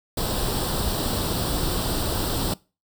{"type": "noise with comb filter", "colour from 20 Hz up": "pink", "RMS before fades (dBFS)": -25, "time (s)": [0.17, 2.54], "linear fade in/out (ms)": 5, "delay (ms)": 0.23, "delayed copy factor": 0.7, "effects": ["noise-tail reverb RT60 0.3 s tail -22 dB re dry"]}